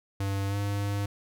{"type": "tone with pitch glide", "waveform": "square", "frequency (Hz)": [98.6, 101.14], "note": ["G2", "G#2"], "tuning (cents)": [11, -45], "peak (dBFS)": -28, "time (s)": [0.2, 1.06], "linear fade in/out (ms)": 5, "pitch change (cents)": 44, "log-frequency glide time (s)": [0.48, 0.56], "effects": []}